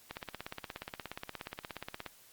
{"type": "click train", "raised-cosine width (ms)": 0.3, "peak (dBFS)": -23, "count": 34, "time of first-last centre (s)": [0.11, 2.063], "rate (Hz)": 16.9, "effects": ["white hiss -60 dBFS RMS until 2.32 s", "Opus 48 kbps"]}